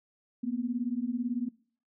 sine beating tone pair, 233.1 / 251.1 Hz, A#3 / B3, 0 / +29 cents, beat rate 18 Hz, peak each -32 / -32 dBFS, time 0.43-1.49 s, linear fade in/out 10 ms, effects noise-tail reverb RT60 0.5 s tail -23 dB re dry

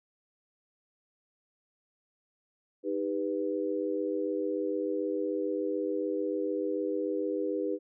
sine chord, Eb augmented, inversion none, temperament equal with one note detuned, 311.1 / 397.9 / 493.9 Hz, Eb4 / G4 / B4, 0 / +26 / 0 cents, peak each -33 dBFS, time 2.83-7.79 s, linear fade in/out 50 ms, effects none

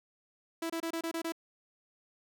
sawtooth tone bursts, 330 Hz, E4, 2 cents sharp, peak -29 dBFS, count 7, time 0.62-1.322 s, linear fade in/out 5 ms, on 78 ms, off 26 ms, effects none

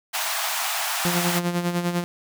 pink high-pass noise, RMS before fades -26 dBFS, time 0.13-1.4 s, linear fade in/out 20 ms, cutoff 650 Hz, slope 96 dB/octave
sawtooth tone with tremolo, 174.61 Hz, F3, in tune, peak -16 dBFS, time 1.05-2.04 s, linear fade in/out 0 ms, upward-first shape sine, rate 10 Hz, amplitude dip 60%
effects none

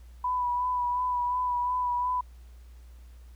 sine tone with vibrato, 987.8 Hz, B5, in tune, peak -25 dBFS, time 0.24-2.21 s, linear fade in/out 5 ms, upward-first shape sine, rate 2.8 Hz, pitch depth 25 cents each way, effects added 60 Hz sine -46 dBFS peak until 3.35 s + pink hiss -64 dBFS RMS until 3.35 s

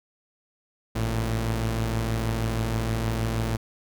sawtooth tone pair together, 53.28 / 112.9 Hz, G#1 / A2, +45 / +45 cents, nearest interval octave + minor second, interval 1300 cents, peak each -25 / -22 dBFS, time 0.95-3.57 s, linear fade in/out 10 ms, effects none

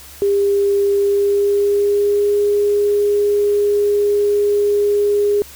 sine tone with pitch glide, 401.1 to 410.5 Hz, G4 to G#4, +40 to -20 cents, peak -12 dBFS, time 0.22-5.42 s, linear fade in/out 0 ms, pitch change +40 cents, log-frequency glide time 0.94-2.38 s, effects added 70 Hz sine -44 dBFS peak until 5.55 s + white hiss -39 dBFS RMS until 5.55 s

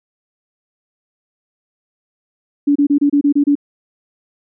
sine tone bursts, 286.9 Hz, D4, 40 cents flat, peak -9 dBFS, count 8, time 2.67-3.554 s, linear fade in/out 10 ms, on 86 ms, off 28 ms, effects none

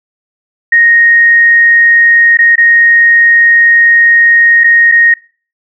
sine tone with dropouts, 1864.7 Hz, A#6, in tune, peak -3 dBFS, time 0.72-5.14 s, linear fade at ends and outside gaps 5 ms, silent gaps 2.372-2.388 / 2.557-2.579 / 4.637-4.641 / 4.916-4.92 s, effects noise-tail reverb RT60 0.4 s tail -21 dB re dry

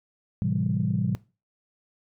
sine chord, A minor seventh, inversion none, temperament equal with one note detuned, 110 / 130.81 / 167.6 / 196 Hz, A2 / C3 / E3 / G3, 0 / 0 / +29 / 0 cents, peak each -28 dBFS, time 0.42-1.15 s, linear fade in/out 0 ms, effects noise-tail reverb RT60 0.3 s tail -20 dB re dry + tanh soft clip ceiling -13 dBFS

